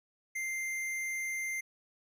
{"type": "tone with hard clipping", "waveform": "sine", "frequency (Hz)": 2093, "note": "C7", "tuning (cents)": 0, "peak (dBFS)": -35, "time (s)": [0.35, 1.61], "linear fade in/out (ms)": 10, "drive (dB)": 13, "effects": []}